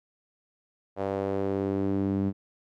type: tone with band-pass filter sweep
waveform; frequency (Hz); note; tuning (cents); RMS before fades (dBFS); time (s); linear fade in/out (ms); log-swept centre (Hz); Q
sawtooth; 98; G2; 0; -28; 0.96-2.33; 50; 600 to 230; 2.1
effects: none